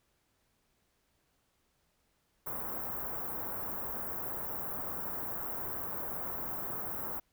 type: band-stop noise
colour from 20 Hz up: white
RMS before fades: -38 dBFS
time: 2.46-7.2 s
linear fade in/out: 10 ms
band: 1300 to 16000 Hz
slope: 24 dB/octave
effects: pink hiss -75 dBFS RMS until 7.32 s